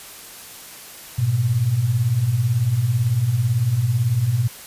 sine beating tone pair, 103.83 / 121.83 Hz, G#2 / B2, 0 / -23 cents, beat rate 18 Hz, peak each -23 / -17 dBFS, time 1.18-4.48 s, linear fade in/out 10 ms, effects white hiss -39 dBFS RMS until 4.66 s + resampled to 32000 Hz

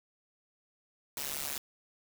white noise with amplitude modulation, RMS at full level -33 dBFS, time 1.17-1.58 s, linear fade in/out 2 ms, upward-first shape sine, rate 143 Hz, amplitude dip 100%, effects none

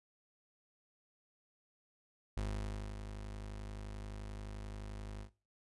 35% pulse tone with ADSR envelope, 51.5 Hz, G#1, 14 cents flat, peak -33 dBFS, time 2.37-5.3 s, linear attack 3 ms, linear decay 580 ms, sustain -8 dB, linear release 91 ms, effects noise-tail reverb RT60 0.3 s tail -18 dB re dry + resampled to 24000 Hz

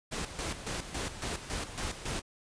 pink noise with tremolo, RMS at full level -35 dBFS, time 0.11-2.22 s, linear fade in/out 20 ms, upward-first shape square, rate 3.6 Hz, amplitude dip 65%, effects resampled to 22050 Hz

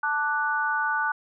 sine chord, D major, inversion second, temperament equal, 880 / 1174.7 / 1480 Hz, A5 / D6 / F#6, 0 / 0 / 0 cents, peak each -28 / -30 / -25 dBFS, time 0.03-1.12 s, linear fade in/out 5 ms, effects none

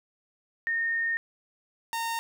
sine / sawtooth tone pair in turn, 1836 / 918 Hz, A#6 / A#5, -27 / -27 cents, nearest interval octave, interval 1200 cents, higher first, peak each -25 dBFS, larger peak neither, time 0.67-1.17 / 1.93-2.19 s, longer first, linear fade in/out 0 ms, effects none

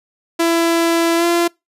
sawtooth tone with pitch glide, 334.5 to 342.5 Hz, E4 to F4, +25 to -34 cents, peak -9 dBFS, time 0.39-1.48 s, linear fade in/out 10 ms, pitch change +41 cents, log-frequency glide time 1.16-1.25 s, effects noise-tail reverb RT60 0.2 s tail -25 dB re dry + resampled to 32000 Hz

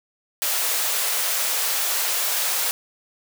white high-pass noise, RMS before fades -23 dBFS, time 0.42-2.71 s, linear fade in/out 0 ms, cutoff 470 Hz, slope 24 dB/octave, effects none

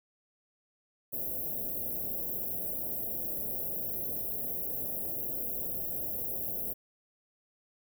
white band-stop noise, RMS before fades -35 dBFS, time 1.12-6.74 s, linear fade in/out 20 ms, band 680 to 12000 Hz, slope 48 dB/octave, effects none

